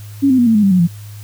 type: tone with pitch steps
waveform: sine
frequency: 277.2 / 258.6 / 241.3 / 225.2 / 210.1 / 196.01 / 182.88 / 170.64 Hz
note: C#4 / C4 / B3 / A3 / G#3 / G3 / F#3 / F3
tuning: 0 / -20 / -40 / +40 / +20 / 0 / -20 / -40 cents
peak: -8 dBFS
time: 0.22-0.876 s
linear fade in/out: 20 ms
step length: 82 ms
effects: added 104 Hz sine -30 dBFS peak until 1.23 s + white hiss -43 dBFS RMS until 1.23 s